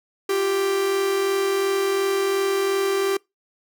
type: tone pair together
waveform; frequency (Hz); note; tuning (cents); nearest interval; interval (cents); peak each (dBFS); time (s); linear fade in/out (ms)
45% pulse; 349.2 / 392; F4 / G4; 0 / 0; major second; 200; -30 / -20; 0.29-3.17; 5
effects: noise-tail reverb RT60 0.2 s tail -25 dB re dry